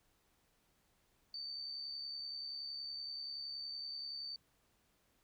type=tone with amplitude modulation; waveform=sine; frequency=4572 Hz; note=D8; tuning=47 cents flat; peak=-40 dBFS; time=1.34-4.36 s; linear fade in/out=2 ms; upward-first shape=sine; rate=70.6 Hz; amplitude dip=40%; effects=pink hiss -75 dBFS RMS until 5.23 s